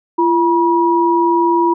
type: tone pair together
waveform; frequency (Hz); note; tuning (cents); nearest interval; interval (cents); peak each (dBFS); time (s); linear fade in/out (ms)
sine; 341.3 / 964; F4 / B5; -40 / -42; octave + tritone; 1798; -13; 0.18-1.74; 10
effects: none